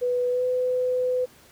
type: tone with pitch glide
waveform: sine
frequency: 493.9 to 503.4 Hz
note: B4 to B4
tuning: 0 to +33 cents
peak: -21 dBFS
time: 0.01-1.26 s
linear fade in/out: 20 ms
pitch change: +33 cents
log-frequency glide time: 0.3-0.44 s
effects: pink hiss -53 dBFS RMS until 1.51 s + high-pass 60 Hz 12 dB/octave